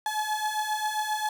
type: beating tone pair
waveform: 35% pulse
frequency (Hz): 850 / 857.5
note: G#5 / A5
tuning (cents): +40 / -45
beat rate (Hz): 7.5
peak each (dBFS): -30 / -27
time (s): 0.06-1.29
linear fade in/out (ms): 2
effects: none